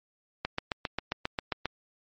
click train, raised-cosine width 0.3 ms, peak -13 dBFS, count 10, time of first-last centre 0.45-1.656 s, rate 7.46 Hz, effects MP3 32 kbps

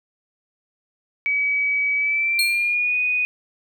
sine tone with pitch glide, 2277 to 2483 Hz, C#7 to D#7, +46 to -4 cents, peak -18 dBFS, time 1.26-3.25 s, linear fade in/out 0 ms, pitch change +150 cents, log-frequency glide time 1.95-2.99 s
sawtooth tone with exponential decay, 4260 Hz, C8, 30 cents sharp, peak -14 dBFS, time 2.39-2.75 s, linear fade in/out 1 ms, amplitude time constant 78 ms
effects none

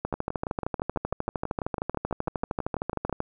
two click trains, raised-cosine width 1 ms, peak -16 / -13 dBFS, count 19 / 42, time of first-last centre 0.14-3.096 / 0.05-3.204 s, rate 6.09 / 13 Hz, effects none

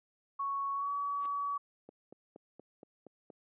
sine tone with pitch glide, 1110 to 1136.6 Hz, C#6 to C#6, +2 to +43 cents, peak -32 dBFS, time 0.39-1.58 s, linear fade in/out 10 ms, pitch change +41 cents, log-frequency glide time 0.74-0.91 s
pink noise with exponential growth, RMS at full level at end -48 dBFS, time 1.14-1.26 s, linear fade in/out 0 ms, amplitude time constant 26 ms
click train, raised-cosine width 2 ms, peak -34 dBFS, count 7, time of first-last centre 1.89-3.302 s, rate 4.25 Hz
effects high-pass 300 Hz 12 dB/octave + resampled to 8000 Hz

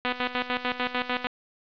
5% pulse tone with tremolo, 248.6 Hz, B3, 12 cents sharp, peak -13 dBFS, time 0.05-1.27 s, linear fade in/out 0 ms, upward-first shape square, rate 6.7 Hz, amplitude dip 75%, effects resampled to 11025 Hz + 7-bit

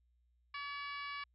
harmonic tone, 570 Hz, C#5, 48 cents sharp, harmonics 2 / 3 / 4 / 5 / 6 / 7 / 8 / 9, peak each -44 / -49 / -46 / -52 / -57 / -56 / -57 / -61 dBFS, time 0.54-1.24 s, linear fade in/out 5 ms, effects added 60 Hz sine -70 dBFS peak until 1.34 s

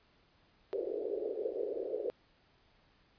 pink band-pass noise, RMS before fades -37 dBFS, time 0.73-2.1 s, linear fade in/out 0 ms, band 390 to 510 Hz, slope 48 dB/octave, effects pink hiss -68 dBFS RMS until 3.18 s + resampled to 11025 Hz

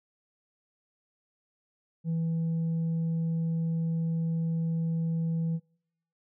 triangle tone with tanh clipping, 164.3 Hz, E3, 5 cents flat, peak -27 dBFS, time 2.04-5.6 s, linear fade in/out 50 ms, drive 7 dB, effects noise-tail reverb RT60 0.7 s tail -26 dB re dry

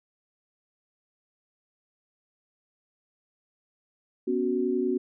sine chord, B suspended second, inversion none, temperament equal, 246.9 / 277.2 / 370 Hz, B3 / C#4 / F#4, 0 / 0 / 0 cents, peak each -29 / -30 / -26 dBFS, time 4.27-4.98 s, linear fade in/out 10 ms, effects none

